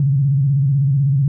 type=tone with vibrato; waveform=sine; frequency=138.1 Hz; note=C#3; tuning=6 cents flat; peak=-12 dBFS; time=0-1.28 s; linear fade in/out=2 ms; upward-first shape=square; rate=16 Hz; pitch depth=84 cents each way; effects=none